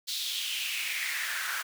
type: noise with high-pass filter sweep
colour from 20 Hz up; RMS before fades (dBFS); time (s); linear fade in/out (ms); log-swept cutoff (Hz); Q
pink; -33; 0.07-1.63; 20; 4000 to 1400; 3.9
effects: none